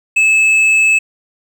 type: tone with hard clipping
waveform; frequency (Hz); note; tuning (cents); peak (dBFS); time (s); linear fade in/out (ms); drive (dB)
triangle; 2605; E7; -21; -9; 0.16-0.99; 10; 8
effects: none